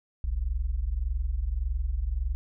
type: tone pair together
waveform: sine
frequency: 43.58 / 65.3 Hz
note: F1 / C2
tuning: -3 / -3 cents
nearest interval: perfect fifth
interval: 700 cents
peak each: -29 / -28 dBFS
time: 0.24-2.35 s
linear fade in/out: 0 ms
effects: none